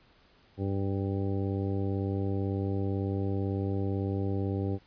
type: harmonic tone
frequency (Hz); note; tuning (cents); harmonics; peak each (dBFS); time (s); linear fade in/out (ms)
98; G2; 0; 1 / 2 / 3 / 4 / 5 / 6 / 8; -30 / -36 / -35 / -37 / -40 / -47 / -46; 0.57-4.79; 50
effects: pink hiss -62 dBFS RMS until 4.86 s + resampled to 11025 Hz